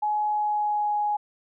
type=tone with pitch glide; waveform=sine; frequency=843 to 833.8 Hz; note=G#5 to G#5; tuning=+26 to +7 cents; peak=-22 dBFS; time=0.02-1.17 s; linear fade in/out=10 ms; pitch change=-19 cents; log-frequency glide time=0.27-0.95 s; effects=none